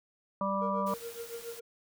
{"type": "harmonic tone", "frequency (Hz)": 196, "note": "G3", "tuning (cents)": 0, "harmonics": [1, 3, 5, 6], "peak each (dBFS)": [-34, -34, -34, -34], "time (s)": [0.41, 0.94], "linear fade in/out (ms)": 2}
{"type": "tone with tremolo", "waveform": "triangle", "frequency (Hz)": 466.2, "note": "A#4", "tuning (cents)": 0, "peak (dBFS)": -34, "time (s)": [0.61, 1.61], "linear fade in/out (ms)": 10, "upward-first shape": "triangle", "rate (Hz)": 7.1, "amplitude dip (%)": 95}
{"type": "noise", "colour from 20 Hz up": "white", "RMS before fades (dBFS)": -48, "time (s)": [0.86, 1.6], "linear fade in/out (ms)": 10}
{"effects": []}